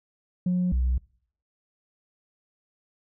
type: tone pair in turn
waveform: sine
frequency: 180 / 62.65 Hz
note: F#3 / B1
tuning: -47 / +25 cents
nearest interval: octave + tritone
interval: 1828 cents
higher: first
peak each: -19 dBFS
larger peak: neither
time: 0.46-0.72 / 0.72-0.98 s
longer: neither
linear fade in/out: 5 ms
effects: noise-tail reverb RT60 0.6 s tail -25 dB re dry + tanh soft clip ceiling -19 dBFS